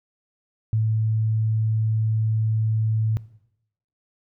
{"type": "tone", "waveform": "sine", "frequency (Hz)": 110, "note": "A2", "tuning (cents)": 0, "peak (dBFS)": -18, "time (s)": [0.73, 3.17], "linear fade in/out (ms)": 0, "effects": ["noise-tail reverb RT60 0.8 s tail -19 dB re dry"]}